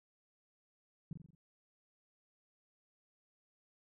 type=tone with echo; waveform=sine; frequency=160 Hz; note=D#3; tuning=49 cents sharp; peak=-38 dBFS; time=1.11-1.13 s; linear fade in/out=2 ms; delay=44 ms; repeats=5; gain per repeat=-5 dB; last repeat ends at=1.35 s; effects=none